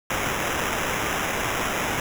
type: noise with sample-and-hold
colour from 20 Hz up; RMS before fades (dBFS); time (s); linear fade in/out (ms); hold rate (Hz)
white; -26; 0.1-2; 2; 4410
effects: none